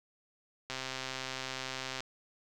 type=click train; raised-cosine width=0.2 ms; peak=-20 dBFS; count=172; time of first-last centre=0.7-2.005 s; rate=131 Hz; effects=none